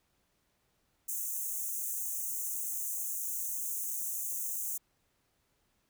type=high-pass noise; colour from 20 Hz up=white; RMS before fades=-36 dBFS; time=1.08-4.78 s; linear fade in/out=10 ms; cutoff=6100 Hz; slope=96 dB/octave; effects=pink hiss -75 dBFS RMS until 5.89 s